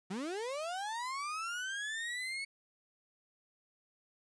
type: linear sweep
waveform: 35% pulse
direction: up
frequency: 174.61 to 2217 Hz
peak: -35 dBFS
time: 0.1-2.45 s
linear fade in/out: 10 ms
effects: resampled to 22050 Hz